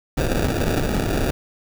pink noise with sample-and-hold, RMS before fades -21 dBFS, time 0.17-1.31 s, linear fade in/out 5 ms, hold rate 1050 Hz, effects none

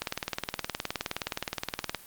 click train, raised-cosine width 0.2 ms, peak -12 dBFS, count 38, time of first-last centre 0.02-1.947 s, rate 19.2 Hz, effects white hiss -50 dBFS RMS until 2.06 s + Opus 32 kbps

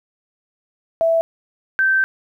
sine tone pair in turn, 659.3 / 1553.7 Hz, E5 / G6, 0 / -16 cents, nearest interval octave + minor third, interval 1484 cents, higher second, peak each -13 dBFS, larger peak neither, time 1.01-1.21 / 1.79-2.04 s, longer second, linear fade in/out 0 ms, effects 9-bit

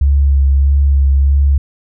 sine tone with vibrato, 69.3 Hz, C#2, in tune, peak -7 dBFS, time 0.01-1.58 s, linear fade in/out 5 ms, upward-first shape sine, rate 1.6 Hz, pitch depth 23 cents each way, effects none

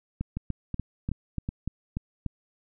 two click trains, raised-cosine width 5 ms, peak -17 / -18 dBFS, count 8 / 4, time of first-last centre 0.21-2.263 / 0.37-1.489 s, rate 3.41 / 2.68 Hz, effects none

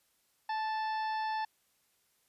harmonic tone with a mistuned harmonic, 880 Hz, A5, in tune, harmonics 1 / 2 / 3 / 4 / 5 / 6, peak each -32 / -41 / -50 / -52 / -51 / -53 dBFS, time 0.49-1.45 s, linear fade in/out 5 ms, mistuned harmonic 1, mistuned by -18 cents, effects white hiss -73 dBFS RMS until 2.28 s + resampled to 32000 Hz

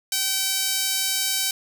sawtooth tone with high-pass filter, 769 Hz, G5, 33 cents flat, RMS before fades -24 dBFS, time 0.12-1.51 s, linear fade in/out 2 ms, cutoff 4200 Hz, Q 0.78, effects 7-bit

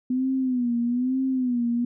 sine tone with vibrato, 249.9 Hz, B3, 21 cents sharp, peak -21 dBFS, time 0.1-1.85 s, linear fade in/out 5 ms, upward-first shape sine, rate 1.1 Hz, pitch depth 98 cents each way, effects none

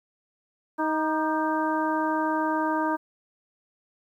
harmonic tone with a mistuned harmonic, 313.4 Hz, D#4, 13 cents sharp, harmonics 1 / 2 / 3 / 4 / 5, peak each -27 / -31 / -27 / -33 / -33 dBFS, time 0.78-2.97 s, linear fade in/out 20 ms, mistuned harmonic 4, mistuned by -57 cents, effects 10-bit

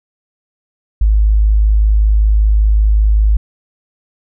sine tone, 52.6 Hz, G#1, 23 cents sharp, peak -7 dBFS, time 1.01-3.37 s, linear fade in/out 5 ms, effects none

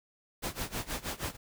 pink noise with tremolo, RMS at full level -34 dBFS, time 0.42-1.37 s, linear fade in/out 20 ms, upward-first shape sine, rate 6.3 Hz, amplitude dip 90%, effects none

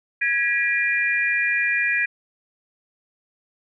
sine tone cluster, 1659 / 1935 / 2401 Hz, G#6 / B6 / D7, -2 / -36 / +38 cents, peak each -23 dBFS, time 0.21-2.06 s, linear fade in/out 10 ms, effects none

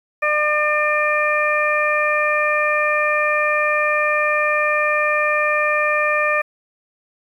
harmonic tone, 600 Hz, D5, 37 cents sharp, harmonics 1 / 2 / 3 / 4, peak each -21 / -21 / -21 / -21 dBFS, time 0.22-6.42 s, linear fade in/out 10 ms, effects 8-bit

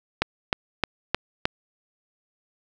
click train, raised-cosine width 0.3 ms, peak -4 dBFS, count 5, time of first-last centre 0.22-1.455 s, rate 3.24 Hz, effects none

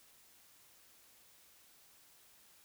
silence, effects white hiss -64 dBFS RMS until 2.64 s

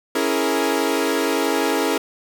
sawtooth chord, A# half-diminished seventh, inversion first, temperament equal, 277.2 / 329.6 / 415.3 / 466.2 Hz, C#4 / E4 / G#4 / A#4, 0 / 0 / 0 / 0 cents, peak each -20 dBFS, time 0.15-1.98 s, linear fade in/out 5 ms, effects none

